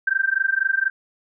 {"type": "tone with amplitude modulation", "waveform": "sine", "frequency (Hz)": 1568, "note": "G6", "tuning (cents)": 0, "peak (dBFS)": -14, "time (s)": [0.07, 0.9], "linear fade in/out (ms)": 5, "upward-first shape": "sine", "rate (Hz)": 24.1, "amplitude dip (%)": 95, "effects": []}